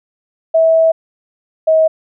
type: tone pair in turn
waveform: sine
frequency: 650 / 637 Hz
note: E5 / D#5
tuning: -24 / +41 cents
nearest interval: unison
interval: 35 cents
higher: first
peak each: -7 dBFS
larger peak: neither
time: 0.54-0.92 / 1.67-1.88 s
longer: first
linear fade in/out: 10 ms
effects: none

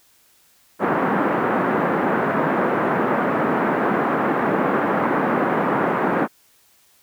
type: band-pass noise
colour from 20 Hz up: pink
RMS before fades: -20 dBFS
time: 0.79-6.28 s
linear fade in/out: 50 ms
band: 190 to 1600 Hz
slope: 24 dB/octave
effects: white hiss -57 dBFS RMS until 7.02 s

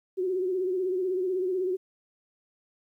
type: tone with vibrato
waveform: sine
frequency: 370 Hz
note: F#4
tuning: in tune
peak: -25 dBFS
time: 0.17-1.77 s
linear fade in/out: 20 ms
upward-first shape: sine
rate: 16 Hz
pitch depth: 64 cents each way
effects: 11-bit

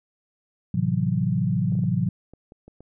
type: chord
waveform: sine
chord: F# half-diminished seventh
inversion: first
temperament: equal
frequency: 110 / 130.81 / 164.81 / 185 Hz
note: A2 / C3 / E3 / F#3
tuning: 0 / 0 / 0 / 0 cents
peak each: -27 / -26 / -25 / -25 dBFS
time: 0.74-2.09 s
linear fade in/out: 5 ms
type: clicks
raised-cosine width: 2 ms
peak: -32 dBFS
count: 8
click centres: 1.723 / 1.753 / 1.79 / 1.838 / 2.336 / 2.521 / 2.68 / 2.806 s
effects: none

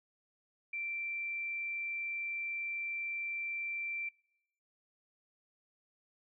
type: tone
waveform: sine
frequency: 2349 Hz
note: D7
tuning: in tune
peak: -36 dBFS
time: 0.73-4.09 s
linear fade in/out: 5 ms
effects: noise-tail reverb RT60 0.8 s tail -23 dB re dry

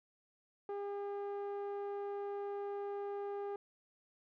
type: tone with low-pass filter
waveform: sawtooth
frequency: 403.8 Hz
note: G#4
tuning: 49 cents flat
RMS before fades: -41 dBFS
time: 0.69-3.56 s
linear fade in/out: 2 ms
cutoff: 840 Hz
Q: 0.91
effects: none

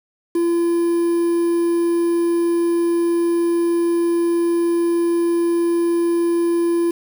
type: tone with quantisation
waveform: triangle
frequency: 340.8 Hz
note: F4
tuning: 42 cents flat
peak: -13 dBFS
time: 0.35-6.91 s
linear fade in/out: 5 ms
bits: 6
effects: none

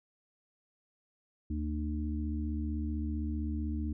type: harmonic tone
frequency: 75.6 Hz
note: D#2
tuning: 49 cents flat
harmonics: 1 / 3 / 4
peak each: -33 / -38 / -39 dBFS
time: 1.5-3.93 s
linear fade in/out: 5 ms
effects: none

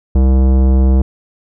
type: tone with tanh clipping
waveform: sine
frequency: 65.41 Hz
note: C2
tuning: in tune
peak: -9 dBFS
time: 0.15-1.02 s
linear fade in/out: 5 ms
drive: 17 dB
effects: none

